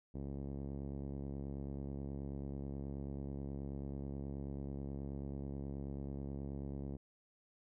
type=tone with low-pass filter; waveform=5% pulse; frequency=69.3 Hz; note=C#2; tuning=in tune; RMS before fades=-43 dBFS; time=0.14-6.97 s; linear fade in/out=10 ms; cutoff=250 Hz; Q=0.69; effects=none